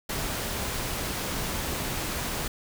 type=noise; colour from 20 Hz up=pink; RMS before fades=-31 dBFS; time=0.09-2.48 s; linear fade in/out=5 ms; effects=none

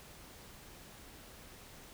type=silence; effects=pink hiss -54 dBFS RMS until 1.93 s

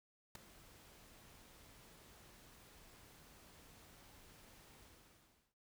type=noise with ADSR envelope; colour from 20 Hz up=pink; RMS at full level=-45 dBFS; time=0.35-5.55 s; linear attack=4 ms; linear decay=6 ms; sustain=-17 dB; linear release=780 ms; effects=none

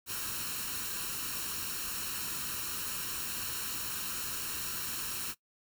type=noise with comb filter; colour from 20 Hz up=white; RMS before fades=-37 dBFS; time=0.06-5.35 s; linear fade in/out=50 ms; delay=0.72 ms; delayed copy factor=+0.65; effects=noise-tail reverb RT60 0.1 s tail -20 dB re dry

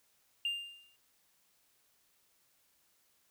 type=tone with exponential decay; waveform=triangle; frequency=2800 Hz; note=F7; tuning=4 cents sharp; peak=-27 dBFS; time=0.45-0.96 s; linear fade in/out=2 ms; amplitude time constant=110 ms; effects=tanh soft clip ceiling -26 dBFS + white hiss -72 dBFS RMS until 3.3 s

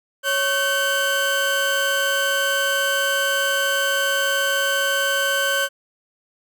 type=tone pair together; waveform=30% pulse; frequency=554.4 / 1533.2 Hz; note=C#5 / G6; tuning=0 / -39 cents; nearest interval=octave + tritone; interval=1761 cents; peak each=-21 / -17 dBFS; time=0.23-5.69 s; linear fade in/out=50 ms; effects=none

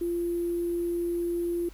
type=tone with sample-and-hold; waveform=sine; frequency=344.6 Hz; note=F4; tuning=23 cents flat; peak=-26 dBFS; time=0.01-1.69 s; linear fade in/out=5 ms; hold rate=11025 Hz; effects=added 50 Hz sine -46 dBFS peak until 1.73 s + pink hiss -56 dBFS RMS until 1.73 s

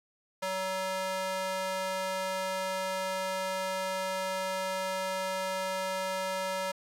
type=tone with high-pass filter; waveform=square; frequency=188.8 Hz; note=F#3; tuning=35 cents sharp; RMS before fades=-33 dBFS; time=0.42-6.72 s; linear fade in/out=10 ms; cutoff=650 Hz; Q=1.4; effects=low-pass 12000 Hz 12 dB/octave + 10-bit

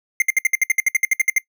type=tone bursts; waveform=square; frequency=2100 Hz; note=C7; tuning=6 cents sharp; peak=-13 dBFS; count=15; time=0.2-1.382 s; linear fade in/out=2 ms; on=20 ms; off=63 ms; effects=noise-tail reverb RT60 0.1 s tail -21 dB re dry

